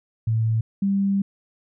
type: tone pair in turn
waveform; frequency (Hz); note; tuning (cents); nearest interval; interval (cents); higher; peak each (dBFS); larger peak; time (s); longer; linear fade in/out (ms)
sine; 111.9 / 197.32; A2 / G3; +30 / +12; minor seventh; 982; second; -18; neither; 0.27-0.61 / 0.82-1.22; second; 5
effects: none